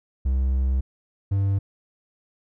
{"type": "tone pair in turn", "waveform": "triangle", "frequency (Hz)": [65.41, 98.46], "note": ["C2", "G2"], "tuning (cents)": [0, 8], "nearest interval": "perfect fifth", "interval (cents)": 708, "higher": "second", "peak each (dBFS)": -17, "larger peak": "neither", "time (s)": [[0.25, 0.81], [1.31, 1.59]], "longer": "first", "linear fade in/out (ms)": 10, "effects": []}